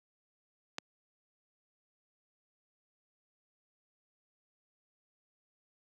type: click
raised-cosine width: 0.2 ms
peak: -18 dBFS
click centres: 0.784 s
effects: high-pass 200 Hz 12 dB/octave